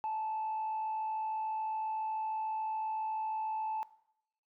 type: tone with frequency modulation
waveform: sine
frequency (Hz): 873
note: A5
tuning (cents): -14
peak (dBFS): -31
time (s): 0.04-3.83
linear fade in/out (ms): 0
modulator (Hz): 53.9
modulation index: 0.24
effects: noise-tail reverb RT60 0.8 s tail -20 dB re dry + tanh soft clip ceiling -30 dBFS